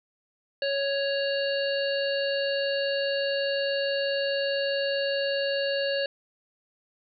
harmonic tone with a mistuned harmonic, 554.4 Hz, C#5, in tune, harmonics 1 / 3 / 5 / 7 / 8, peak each -26 / -33 / -34 / -40 / -35 dBFS, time 0.62-6.06 s, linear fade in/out 2 ms, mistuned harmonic 5, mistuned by +21 cents, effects none

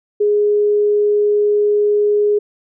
sine tone, 415.3 Hz, G#4, in tune, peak -11 dBFS, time 0.2-2.39 s, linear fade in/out 10 ms, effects none

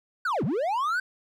triangle linear two-way sweep, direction down then up, 1555 to 116.54 to 1555 Hz, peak -22 dBFS, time 0.25-1 s, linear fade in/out 5 ms, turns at 0.44 s, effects none

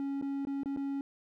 triangle tone with dropouts, 277.2 Hz, C#4, in tune, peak -30 dBFS, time 0-1.01 s, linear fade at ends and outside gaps 1 ms, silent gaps 0.214-0.224 / 0.451-0.471 / 0.634-0.658 / 0.763-0.772 s, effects none

